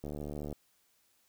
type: click train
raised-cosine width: 2 ms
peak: -27 dBFS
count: 37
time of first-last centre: 0.04-0.527 s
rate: 73.9 Hz
effects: white hiss -71 dBFS RMS until 1.28 s